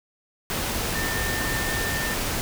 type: tone in noise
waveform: sine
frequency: 1802 Hz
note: A6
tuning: 41 cents sharp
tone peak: -29 dBFS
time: 0.95-2.14 s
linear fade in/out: 0 ms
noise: pink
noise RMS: -27 dBFS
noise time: 0.5-2.41 s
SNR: -5 dB
effects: none